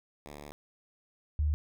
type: tone pair in turn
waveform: 5% pulse / sine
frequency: 73.2 / 74.95 Hz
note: D2 / D2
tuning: -5 / +36 cents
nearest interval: unison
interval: 41 cents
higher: second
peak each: -33 / -25 dBFS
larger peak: second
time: 0.26-0.52 / 1.39-1.54 s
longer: first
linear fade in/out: 0 ms
effects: none